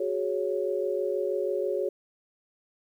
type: chord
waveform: sine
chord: F# suspended second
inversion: none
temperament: just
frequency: 370 / 416.2 / 555 Hz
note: F#4 / G#4 / C#5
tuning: 0 / +4 / +2 cents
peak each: -30 dBFS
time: 0-1.89 s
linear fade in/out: 5 ms
effects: 10-bit